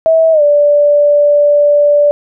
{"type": "tone with pitch glide", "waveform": "sine", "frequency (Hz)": [648, 584], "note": ["E5", "D5"], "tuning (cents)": [-30, -10], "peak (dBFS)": -5, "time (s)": [0.06, 2.11], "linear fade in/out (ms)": 0, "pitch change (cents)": -180, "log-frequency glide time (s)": [0.32, 0.42], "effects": []}